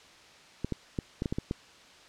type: clicks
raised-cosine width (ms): 3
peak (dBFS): -17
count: 8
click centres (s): 0.646 / 0.723 / 0.988 / 1.221 / 1.258 / 1.325 / 1.385 / 1.511
effects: white hiss -54 dBFS RMS until 2.08 s + low-pass 5000 Hz 12 dB/octave